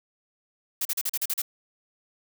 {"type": "noise bursts", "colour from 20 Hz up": "blue", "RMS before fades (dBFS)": -27, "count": 8, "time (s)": [0.81, 1.419], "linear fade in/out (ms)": 5, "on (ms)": 42, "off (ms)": 39, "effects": []}